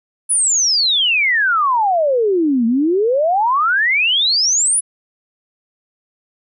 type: exponential two-way sweep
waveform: sine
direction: down then up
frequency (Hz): 10330 to 222.3 to 10330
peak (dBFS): -12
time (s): 0.29-4.81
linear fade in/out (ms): 20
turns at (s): 2.66
effects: none